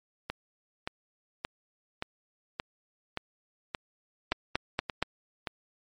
two click trains, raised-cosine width 0.3 ms, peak -16 / -10 dBFS, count 10 / 4, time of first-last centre 0.3-5.472 / 4.32-5.026 s, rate 1.74 / 4.25 Hz, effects MP3 48 kbps

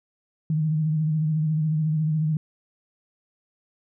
sine tone with vibrato, 155.56 Hz, D#3, in tune, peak -20 dBFS, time 0.5-2.37 s, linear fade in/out 2 ms, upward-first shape sine, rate 14 Hz, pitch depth 47 cents each way, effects none

